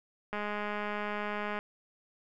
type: click train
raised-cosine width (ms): 0.5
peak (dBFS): -21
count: 263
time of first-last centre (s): 0.33-1.59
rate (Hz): 208
effects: none